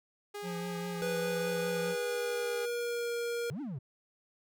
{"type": "tone", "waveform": "sawtooth", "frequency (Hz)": 410.8, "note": "G#4", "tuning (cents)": -19, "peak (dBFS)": -35, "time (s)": [0.34, 2.66], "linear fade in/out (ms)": 10}
{"type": "tone with vibrato", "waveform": "square", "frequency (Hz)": 174.61, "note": "F3", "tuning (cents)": 0, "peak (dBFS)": -38, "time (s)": [0.42, 1.96], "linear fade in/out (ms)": 50, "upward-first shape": "triangle", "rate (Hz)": 4.9, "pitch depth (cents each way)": 38}
{"type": "tone with pitch glide", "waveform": "square", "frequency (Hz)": [491.9, 471.9], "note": ["B4", "A#4"], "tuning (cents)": [-7, 21], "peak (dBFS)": -33, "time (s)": [1.02, 3.5], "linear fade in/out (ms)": 0, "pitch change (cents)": -72, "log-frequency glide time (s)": [1.53, 3.15]}
{"type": "exponential two-way sweep", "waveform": "triangle", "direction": "up then down", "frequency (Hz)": [117.5, 315.1, 117.5], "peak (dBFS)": -34, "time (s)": [3.5, 3.79], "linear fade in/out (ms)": 10, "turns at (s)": 3.61}
{"effects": []}